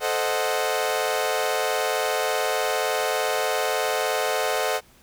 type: chord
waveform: sawtooth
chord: A diminished seventh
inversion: none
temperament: equal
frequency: 440 / 523.3 / 622.3 / 740 Hz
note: A4 / C5 / Eb5 / Gb5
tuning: 0 / 0 / 0 / 0 cents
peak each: -24 dBFS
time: 0-4.81 s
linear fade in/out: 50 ms
effects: pink hiss -55 dBFS RMS until 5.02 s